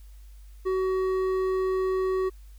sine tone with hard clipping, 376.3 Hz, F#4, 29 cents sharp, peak -25 dBFS, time 0.65-2.3 s, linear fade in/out 20 ms, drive 8 dB, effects added 50 Hz sine -44 dBFS peak until 2.58 s + white hiss -63 dBFS RMS until 2.58 s

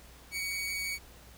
sawtooth tone with amplitude modulation, 2247 Hz, C#7, 23 cents sharp, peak -28 dBFS, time 0.31-0.99 s, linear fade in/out 50 ms, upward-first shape sine, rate 184 Hz, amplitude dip 30%, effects added 60 Hz sine -54 dBFS peak until 1.37 s + pink hiss -55 dBFS RMS until 1.37 s

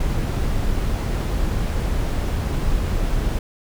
brown noise, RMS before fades -21 dBFS, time 0-3.39 s, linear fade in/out 5 ms, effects none

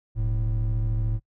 triangle tone pair together, 41.08 / 109.6 Hz, E1 / A2, -5 / -6 cents, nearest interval octave + perfect fourth, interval 1699 cents, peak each -22 dBFS, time 0.15-1.2 s, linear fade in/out 50 ms, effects noise-tail reverb RT60 0.1 s tail -24 dB re dry + tanh soft clip ceiling -16 dBFS

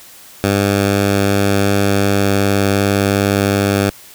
10% pulse tone, 99.7 Hz, G2, 30 cents sharp, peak -4 dBFS, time 0.44-3.9 s, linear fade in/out 0 ms, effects white hiss -40 dBFS RMS until 4.14 s

